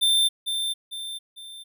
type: tone with echo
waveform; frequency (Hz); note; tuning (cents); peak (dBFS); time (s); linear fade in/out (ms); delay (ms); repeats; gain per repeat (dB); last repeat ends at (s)
square; 3574; A7; +26; -18; 0.01-0.29; 20; 450; 3; -7; 1.64
effects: none